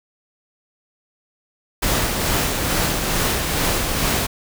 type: noise with tremolo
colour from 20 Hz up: pink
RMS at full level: -19 dBFS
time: 1.82-4.27 s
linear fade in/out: 10 ms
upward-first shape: sine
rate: 2.3 Hz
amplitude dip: 35%
effects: none